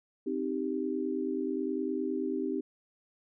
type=chord; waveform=sine; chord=C minor; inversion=none; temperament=equal; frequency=261.6 / 311.1 / 392 Hz; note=C4 / Eb4 / G4; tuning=0 / 0 / 0 cents; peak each=-34 dBFS; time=0.26-2.61 s; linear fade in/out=10 ms; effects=none